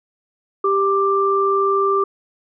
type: tone pair together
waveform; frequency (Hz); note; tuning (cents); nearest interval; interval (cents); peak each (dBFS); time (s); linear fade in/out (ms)
sine; 393.8 / 1180; G4 / D6; +8 / +8; octave + perfect fifth; 1900; -17; 0.64-2.04; 5
effects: none